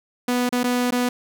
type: tone with dropouts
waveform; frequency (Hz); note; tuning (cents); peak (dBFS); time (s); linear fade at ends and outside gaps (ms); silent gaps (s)
sawtooth; 246.5; B3; -3; -15; 0.28-1.09; 5; 0.492-0.525 / 0.633-0.64 / 0.908-0.922
effects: none